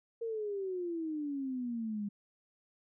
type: exponential sweep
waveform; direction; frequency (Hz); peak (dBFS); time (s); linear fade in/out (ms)
sine; down; 466.2 to 200.8; -34; 0.21-2.09; 10
effects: none